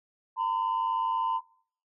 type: tone pair together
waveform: sine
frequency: 916.2 / 1016 Hz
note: A#5 / B5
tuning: -30 / +49 cents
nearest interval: major second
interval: 179 cents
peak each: -27 / -27 dBFS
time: 0.36-1.41 s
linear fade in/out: 50 ms
effects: noise-tail reverb RT60 0.5 s tail -20 dB re dry + tanh soft clip ceiling -21 dBFS